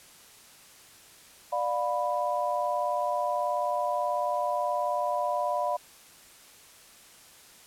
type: chord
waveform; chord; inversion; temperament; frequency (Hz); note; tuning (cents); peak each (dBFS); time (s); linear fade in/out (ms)
sine; B diminished; first; just; 592.7 / 711.2 / 987.8; D5 / F5 / B5; +16 / +31 / 0; -30; 1.52-5.77; 10
effects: white hiss -53 dBFS RMS until 7.66 s + low-pass 12000 Hz 12 dB/octave